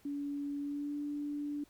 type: tone with pitch glide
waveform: sine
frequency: 285.6 to 291.4 Hz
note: D4 to D4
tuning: -48 to -13 cents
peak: -35 dBFS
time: 0.05-1.64 s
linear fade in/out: 5 ms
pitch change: +35 cents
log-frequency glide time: 0.6-0.97 s
effects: pink hiss -66 dBFS RMS until 1.69 s